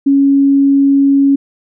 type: tone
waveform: sine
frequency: 277.2 Hz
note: C#4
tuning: in tune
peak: -6 dBFS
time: 0.06-1.36 s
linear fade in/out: 10 ms
effects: none